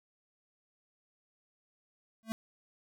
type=tone with exponential growth; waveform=square; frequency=223.2 Hz; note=A3; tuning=25 cents sharp; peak=-30 dBFS; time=2.23-2.32 s; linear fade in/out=0 ms; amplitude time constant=19 ms; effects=none

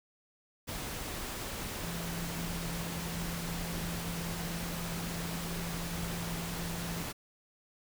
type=tone in noise; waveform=sine; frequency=169.6 Hz; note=E3; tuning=50 cents sharp; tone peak=-38 dBFS; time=1.82-7.04 s; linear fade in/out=20 ms; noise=pink; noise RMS=-39 dBFS; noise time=0.67-7.13 s; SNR=-2 dB; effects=none

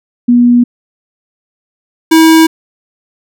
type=tone pair in turn; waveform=sine / square; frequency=242 / 322.3 Hz; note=B3 / E4; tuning=-35 / -39 cents; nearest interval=perfect fourth; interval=496 cents; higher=second; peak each=-3 dBFS; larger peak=neither; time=0.28-0.64 / 2.11-2.47 s; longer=neither; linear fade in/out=10 ms; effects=none

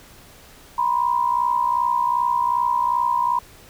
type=tone pair together; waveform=sine; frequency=963.4 / 1026 Hz; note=B5 / C6; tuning=-43 / -34 cents; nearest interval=minor second; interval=109 cents; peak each=-19 / -22 dBFS; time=0.78-3.39 s; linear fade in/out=5 ms; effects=pink hiss -47 dBFS RMS until 3.69 s

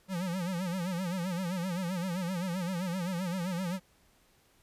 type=tone with vibrato; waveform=square; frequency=180 Hz; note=F#3; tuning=47 cents flat; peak=-32 dBFS; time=0.08-3.8 s; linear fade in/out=50 ms; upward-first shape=sine; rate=7.7 Hz; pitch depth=120 cents each way; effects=pink hiss -66 dBFS RMS until 4.62 s + resampled to 32000 Hz

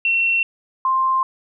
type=tone pair in turn; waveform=sine; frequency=2716 / 1050.8 Hz; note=F7 / C6; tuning=-49 / +7 cents; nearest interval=octave + major third; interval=1644 cents; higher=first; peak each=-15 / -15 dBFS; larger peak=neither; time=0.05-0.43 / 0.85-1.23 s; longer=neither; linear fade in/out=2 ms; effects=none

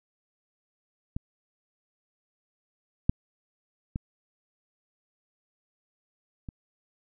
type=clicks; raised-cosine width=5 ms; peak=-19 / -8 / -18 / -25 dBFS; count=4; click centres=1.165 / 3.095 / 3.959 / 6.488 s; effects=none

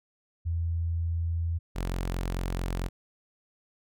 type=tone pair in turn; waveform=sine / sawtooth; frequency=83.7 / 44.49 Hz; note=E2 / F1; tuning=+27 / +33 cents; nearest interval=major seventh; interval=1094 cents; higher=first; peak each=-26 / -25 dBFS; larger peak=second; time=0.45-1.59 / 1.75-2.89 s; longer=neither; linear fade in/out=20 ms; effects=none

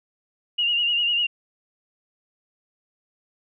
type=tone with vibrato; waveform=sine; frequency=2845 Hz; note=F7; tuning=31 cents sharp; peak=-19 dBFS; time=0.58-1.27 s; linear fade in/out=10 ms; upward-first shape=sine; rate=10 Hz; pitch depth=47 cents each way; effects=none

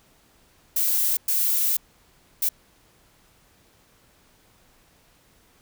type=noise bursts at uneven times; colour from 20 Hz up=violet; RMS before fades=-22 dBFS; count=3; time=0.76-1.17 / 1.28-1.77 / 2.42-2.49 s; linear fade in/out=5 ms; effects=pink hiss -59 dBFS RMS until 5.61 s

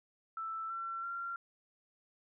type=tone with pitch steps; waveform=sine; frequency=1324 / 1350.3 / 1377 Hz; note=E6 / E6 / F6; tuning=+7 / +41 / -25 cents; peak=-37 dBFS; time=0.37-1.36 s; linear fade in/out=2 ms; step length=330 ms; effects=none

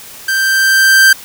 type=tone with level ramp; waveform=45% pulse; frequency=1568 Hz; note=G6; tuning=in tune; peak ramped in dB=-12 to -3 dBFS; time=0.28-1.13 s; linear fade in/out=5 ms; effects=white hiss -33 dBFS RMS until 1.24 s

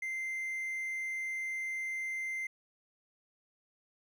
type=tone with hard clipping; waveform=triangle; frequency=2084 Hz; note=C7; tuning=7 cents flat; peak=-35 dBFS; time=0.02-2.47 s; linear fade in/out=5 ms; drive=5 dB; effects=none

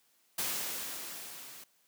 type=noise with level ramp; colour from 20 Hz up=white; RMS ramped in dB=-33 to -50 dBFS; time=0.38-1.64 s; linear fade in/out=5 ms; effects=white hiss -70 dBFS RMS until 1.87 s + high-pass 150 Hz 12 dB/octave

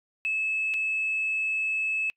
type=tone with dropouts; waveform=sine; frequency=2600 Hz; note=E7; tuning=24 cents flat; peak=-24 dBFS; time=0.25-2.1 s; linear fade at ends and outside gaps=0 ms; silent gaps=0.738-0.741 s; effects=noise-tail reverb RT60 0.1 s tail -26 dB re dry + tanh soft clip ceiling -20 dBFS

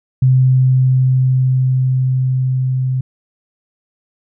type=tone with level ramp; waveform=sine; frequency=129.5 Hz; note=C3; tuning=17 cents flat; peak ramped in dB=-7 to -14 dBFS; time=0.22-3.01 s; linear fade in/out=5 ms; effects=none

